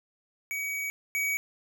square tone pair in turn, 2264 / 2264 Hz, C#7 / C#7, +36 / +36 cents, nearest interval unison, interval 0 cents, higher neither, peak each -31 / -27 dBFS, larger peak second, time 0.51-0.9 / 1.15-1.37 s, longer first, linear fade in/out 0 ms, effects none

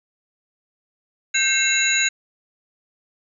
sine tone cluster, 1568 / 2151 / 2693 / 3936 / 6760 Hz, G6 / C7 / E7 / B7 / G#8, 0 / +47 / +36 / -7 / +30 cents, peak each -23 dBFS, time 1.34-2.09 s, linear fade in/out 10 ms, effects none

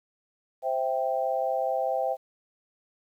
sine chord, C major, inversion none, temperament equal, 523.3 / 659.3 / 784 Hz, C5 / E5 / G5, 0 / 0 / 0 cents, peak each -29 dBFS, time 0.62-2.17 s, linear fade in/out 50 ms, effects 10-bit

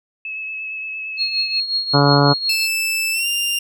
sine tone with vibrato, 2591 Hz, E7, 30 cents flat, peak -25 dBFS, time 0.25-1.6 s, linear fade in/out 2 ms, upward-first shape triangle, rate 8.7 Hz, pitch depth 20 cents each way
sine tone with tremolo, 4291 Hz, C8, 43 cents sharp, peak -15 dBFS, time 1.17-2.68 s, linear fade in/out 50 ms, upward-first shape triangle, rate 5.5 Hz, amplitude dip 75%
harmonic tone, 142.5 Hz, C#3, 48 cents sharp, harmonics 1 / 2 / 3 / 4 / 5 / 6 / 7 / 8 / 9 / 10, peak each -15 / -18 / -20 / -21 / -22 / -23 / -23 / -24 / -25 / -25 dBFS, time 1.93-2.34 s, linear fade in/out 20 ms
sawtooth tone with pitch glide, 2637 to 2794 Hz, E7 to F7, 0 to 0 cents, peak -15 dBFS, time 2.49-3.59 s, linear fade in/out 5 ms, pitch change +100 cents, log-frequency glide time 3.12-3.27 s
effects none

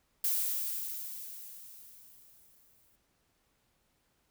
violet noise with exponential decay, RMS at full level -29 dBFS, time 0.24-2.96 s, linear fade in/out 5 ms, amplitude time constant 590 ms, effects pink hiss -74 dBFS RMS until 4.3 s

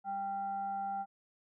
sine tone with frequency modulation, 788 Hz, G5, 9 cents sharp, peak -34 dBFS, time 0.04-1.06 s, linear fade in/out 50 ms, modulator 590 Hz, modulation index 0.34, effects none

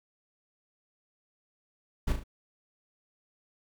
brown noise with echo, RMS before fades -27 dBFS, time 2.07-2.13 s, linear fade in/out 10 ms, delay 36 ms, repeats 3, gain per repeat -6 dB, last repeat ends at 2.238 s, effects none

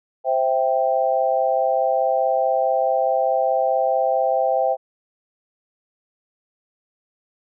sine chord, C major, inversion none, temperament equal, 523.3 / 659.3 / 784 Hz, C5 / E5 / G5, 0 / 0 / 0 cents, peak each -21 dBFS, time 0.24-4.77 s, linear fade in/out 50 ms, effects none

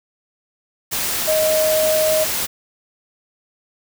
sine tone in noise, 625 Hz, D#5, 8 cents sharp, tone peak -15 dBFS, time 1.27-2.25 s, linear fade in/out 20 ms, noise white, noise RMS -22 dBFS, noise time 0.91-2.47 s, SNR +4 dB, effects none

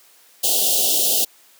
white band-stop noise, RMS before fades -18 dBFS, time 0.43-1.25 s, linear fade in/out 10 ms, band 790 to 2800 Hz, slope 96 dB/octave, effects white hiss -52 dBFS RMS until 1.59 s + high-pass 300 Hz 12 dB/octave

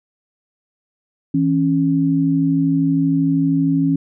sine tone pair together, 162.4 / 275.2 Hz, E3 / C#4, -26 / -12 cents, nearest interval major sixth, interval 914 cents, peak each -18 / -15 dBFS, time 1.34-3.96 s, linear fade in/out 5 ms, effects none

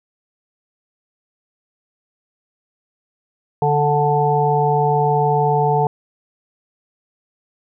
harmonic tone, 146.83 Hz, D3, in tune, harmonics 1 / 3 / 5 / 6, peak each -19 / -19 / -19 / -19 dBFS, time 3.62-5.87 s, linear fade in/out 2 ms, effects none

